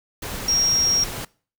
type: tone in noise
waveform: sine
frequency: 5600 Hz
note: F8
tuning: 4 cents sharp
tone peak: -17 dBFS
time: 0.48-1.04 s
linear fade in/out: 5 ms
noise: pink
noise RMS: -31 dBFS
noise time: 0.22-1.25 s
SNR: +11 dB
effects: noise-tail reverb RT60 0.4 s tail -23 dB re dry